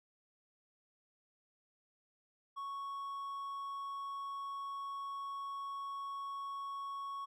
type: tone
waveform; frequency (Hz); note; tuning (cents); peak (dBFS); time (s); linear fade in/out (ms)
triangle; 1108.7; C#6; 0; -38; 2.56-7.26; 20
effects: none